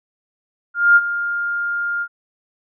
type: tone with ADSR envelope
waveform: sine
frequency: 1406 Hz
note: F6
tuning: 11 cents sharp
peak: -6 dBFS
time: 0.74-2.08 s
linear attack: 220 ms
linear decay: 41 ms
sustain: -13 dB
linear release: 64 ms
effects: none